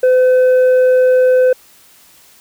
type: tone with tanh clipping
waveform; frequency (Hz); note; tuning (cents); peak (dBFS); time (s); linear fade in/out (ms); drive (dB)
sine; 509; C5; -48; -8; 0.03-1.53; 5; 4
effects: white hiss -46 dBFS RMS until 2.4 s